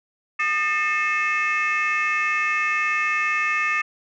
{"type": "tone cluster", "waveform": "sine", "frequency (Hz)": [1221, 1792, 2151, 2608], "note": ["D#6", "A6", "C7", "E7"], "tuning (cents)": [-33, 31, 47, -19], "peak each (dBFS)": -24, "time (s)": [0.39, 3.82], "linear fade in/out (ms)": 10, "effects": ["tanh soft clip ceiling -14 dBFS"]}